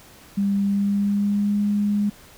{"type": "tone with pitch glide", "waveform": "sine", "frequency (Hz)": [199.4, 205.6], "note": ["G3", "G#3"], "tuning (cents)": [30, -17], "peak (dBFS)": -18, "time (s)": [0.37, 2.1], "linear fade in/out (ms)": 10, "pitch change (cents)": 53, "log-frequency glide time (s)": [0.61, 1.63], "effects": ["pink hiss -48 dBFS RMS until 2.37 s"]}